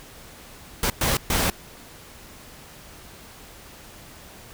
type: noise bursts at uneven times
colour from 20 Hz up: pink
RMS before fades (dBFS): -22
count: 3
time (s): 0.83-0.9 / 1.01-1.17 / 1.3-1.5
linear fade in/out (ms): 2
effects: pink hiss -45 dBFS RMS until 4.53 s